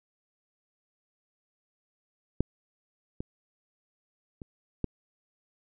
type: clicks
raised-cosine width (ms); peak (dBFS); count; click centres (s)
3; -11 / -21 / -28 / -15; 4; 2.406 / 3.205 / 4.418 / 4.843
effects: none